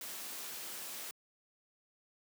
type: noise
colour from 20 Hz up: white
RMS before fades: -44 dBFS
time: 0.01-1.11 s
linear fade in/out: 2 ms
effects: high-pass 200 Hz 12 dB/octave